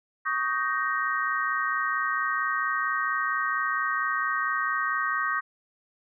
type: chord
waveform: sine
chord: Eb dominant seventh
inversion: third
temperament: just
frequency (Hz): 1120.1 / 1244.5 / 1555.6 / 1866.8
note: Db6 / Eb6 / G6 / Bb6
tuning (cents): +18 / 0 / -14 / +2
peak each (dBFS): -30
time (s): 0.25-5.41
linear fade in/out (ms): 20
effects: none